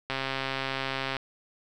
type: click train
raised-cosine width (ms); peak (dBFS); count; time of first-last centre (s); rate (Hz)
0.3; -14; 144; 0.1-1.167; 134
effects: none